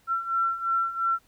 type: beating tone pair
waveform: sine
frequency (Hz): 1351 / 1353.9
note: E6 / E6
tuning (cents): +42 / +46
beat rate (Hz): 2.9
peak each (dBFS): -29 / -25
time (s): 0.07-1.19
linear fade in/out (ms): 50
effects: pink hiss -63 dBFS RMS until 1.27 s